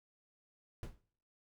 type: noise with exponential decay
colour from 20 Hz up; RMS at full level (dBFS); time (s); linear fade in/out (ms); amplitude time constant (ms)
brown; -36; 0.83-1; 1; 36
effects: noise-tail reverb RT60 0.5 s tail -18 dB re dry